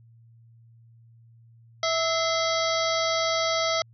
harmonic tone with a mistuned harmonic, 653 Hz, E5, 17 cents flat, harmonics 1 / 2 / 3 / 5 / 6 / 7 / 8 / 9, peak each -26 / -29 / -31 / -33 / -34 / -34 / -35 / -36 dBFS, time 1.83-3.82 s, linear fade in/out 2 ms, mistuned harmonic 3, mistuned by +87 cents, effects added 115 Hz sine -51 dBFS peak until 3.93 s

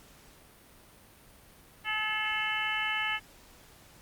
harmonic tone with a mistuned harmonic, 430.2 Hz, A4, 39 cents flat, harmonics 2 / 3 / 4 / 5 / 6 / 7, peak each -38 / -38 / -34 / -34 / -36 / -36 dBFS, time 1.84-3.2 s, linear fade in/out 50 ms, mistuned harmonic 6, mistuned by +53 cents, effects pink hiss -56 dBFS RMS until 4.01 s + Opus 48 kbps

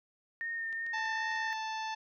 sine tone with vibrato, 1829 Hz, A#6, 33 cents flat, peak -34 dBFS, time 0.41-1.53 s, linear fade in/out 0 ms, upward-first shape sine, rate 2.5 Hz, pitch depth 17 cents each way
clicks, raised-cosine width 0.2 ms, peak -36 dBFS, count 6, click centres 0.727 / 0.865 / 0.985 / 1.055 / 1.316 / 1.359 s
harmonic tone, 880 Hz, A5, in tune, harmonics 1 / 2 / 3 / 4 / 5 / 6 / 7, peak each -36 / -42 / -46 / -48 / -50 / -52 / -53 dBFS, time 0.93-1.95 s, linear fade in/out 10 ms
effects none

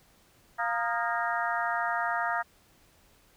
harmonic tone with a mistuned harmonic, 233.1 Hz, A#3, in tune, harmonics 3 / 4 / 5 / 6 / 7 / 8, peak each -32 / -33 / -34 / -35 / -35 / -36 dBFS, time 0.58-2.43 s, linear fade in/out 20 ms, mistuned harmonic 5, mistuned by +100 cents, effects pink hiss -62 dBFS RMS until 3.36 s

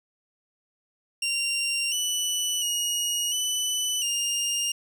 20% pulse tone with pitch steps, 2771 / 2971 / 2880 / 2991 / 2820 Hz, F7 / F#7 / F#7 / F#7 / F7, -14 / +6 / -47 / +18 / +16 cents, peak -19 dBFS, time 1.22-4.72 s, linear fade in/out 5 ms, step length 700 ms, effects none

